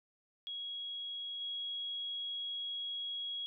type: tone with level steps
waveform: sine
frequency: 3315 Hz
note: G#7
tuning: 4 cents flat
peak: -39 / -37 dBFS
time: 0.47-3.46 s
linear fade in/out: 0 ms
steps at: 1.4 s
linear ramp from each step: 20 ms
effects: none